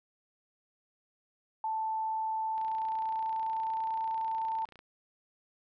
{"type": "tone with pitch glide", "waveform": "sine", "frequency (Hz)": [881, 891.8], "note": ["A5", "A5"], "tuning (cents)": [2, 23], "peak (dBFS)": -30, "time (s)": [1.64, 4.65], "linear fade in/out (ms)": 2, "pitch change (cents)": 21, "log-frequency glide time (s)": [2.32, 4.02]}
{"type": "click train", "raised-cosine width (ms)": 0.3, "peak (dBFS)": -36, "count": 66, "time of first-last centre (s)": [2.58, 4.791], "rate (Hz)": 29.4}
{"effects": []}